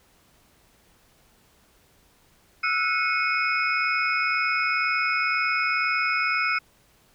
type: tone cluster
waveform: sine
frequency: 1317 / 1459 / 2189 / 2499 / 5100 Hz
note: E6 / F#6 / C#7 / D#7 / D#8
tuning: -2 / -25 / -22 / +7 / +42 cents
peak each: -27 / -28 / -26 / -28 / -34 dBFS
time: 2.63-6.59 s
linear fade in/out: 10 ms
effects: pink hiss -60 dBFS RMS until 7.14 s